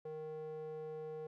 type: tone with band-pass filter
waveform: square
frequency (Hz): 155.56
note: D#3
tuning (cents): 0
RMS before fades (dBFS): -45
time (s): 0.05-1.27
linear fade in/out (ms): 5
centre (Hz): 520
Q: 5
effects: none